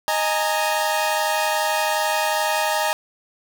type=chord; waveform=sawtooth; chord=D# suspended fourth; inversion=none; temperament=equal with one note detuned; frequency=622.3 / 830.6 / 922.2 Hz; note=D#5 / G#5 / A#5; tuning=0 / 0 / -19 cents; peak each=-20 dBFS; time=0.08-2.93 s; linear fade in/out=0 ms; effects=none